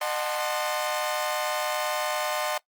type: chord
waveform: sawtooth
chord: D# diminished seventh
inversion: none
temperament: equal with one note detuned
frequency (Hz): 609.8 / 740 / 880 / 1046.5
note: D#5 / F#5 / A5 / C6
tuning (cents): -35 / 0 / 0 / 0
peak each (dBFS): -26 / -28 / -31 / -29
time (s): 0.01-2.58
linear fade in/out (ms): 5
effects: noise-tail reverb RT60 0.1 s tail -21 dB re dry + Opus 24 kbps